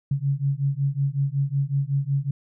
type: beating tone pair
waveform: sine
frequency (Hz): 136.6 / 142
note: C#3 / C#3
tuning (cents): -25 / +42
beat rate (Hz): 5.4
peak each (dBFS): -24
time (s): 0.11-2.31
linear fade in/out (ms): 5
effects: none